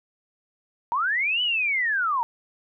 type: linear two-way sweep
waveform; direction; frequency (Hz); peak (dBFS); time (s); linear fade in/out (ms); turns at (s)
sine; up then down; 899 to 3010 to 899; -21; 0.92-2.23; 0; 1.42
effects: none